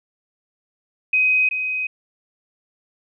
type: tone with echo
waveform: sine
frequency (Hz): 2517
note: D#7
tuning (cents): +19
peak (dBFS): -14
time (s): 1.13-1.49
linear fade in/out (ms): 5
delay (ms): 380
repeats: 1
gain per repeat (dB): -7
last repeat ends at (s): 1.87
effects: none